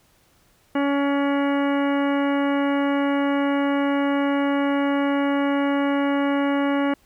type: harmonic tone with a mistuned harmonic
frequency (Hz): 281.4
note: C#4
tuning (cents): +26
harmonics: 1 / 2 / 3 / 4 / 5 / 6 / 7 / 8 / 10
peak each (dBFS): -20 / -26 / -30 / -32 / -34 / -36 / -37 / -38 / -40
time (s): 0.75-6.94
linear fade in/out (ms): 5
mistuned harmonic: 10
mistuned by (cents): +37
effects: pink hiss -60 dBFS RMS until 7.05 s